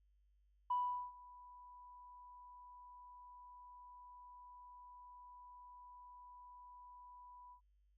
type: tone with ADSR envelope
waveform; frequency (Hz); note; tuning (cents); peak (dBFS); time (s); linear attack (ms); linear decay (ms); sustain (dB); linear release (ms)
sine; 987.8; B5; 0; -32; 0.7-7.61; 8; 410; -23; 92
effects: tanh soft clip ceiling -28 dBFS + added 50 Hz sine -70 dBFS peak until 7.97 s